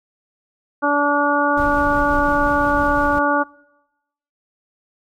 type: harmonic tone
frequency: 288.9 Hz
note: D4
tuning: 28 cents flat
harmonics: 1 / 2 / 3 / 4 / 5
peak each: -21 / -21 / -21 / -21 / -21 dBFS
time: 0.82-3.44 s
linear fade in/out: 20 ms
type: noise with tremolo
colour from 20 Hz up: brown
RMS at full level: -26 dBFS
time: 1.57-3.19 s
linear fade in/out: 5 ms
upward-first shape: sine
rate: 5.7 Hz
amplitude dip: 25%
effects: noise-tail reverb RT60 0.9 s tail -23 dB re dry